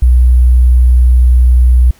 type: tone with sample-and-hold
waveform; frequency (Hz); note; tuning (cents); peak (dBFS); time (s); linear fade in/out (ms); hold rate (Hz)
sine; 61.74; B1; 0; -3; 0.02-1.91; 5; 11025
effects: pink hiss -46 dBFS RMS until 1.99 s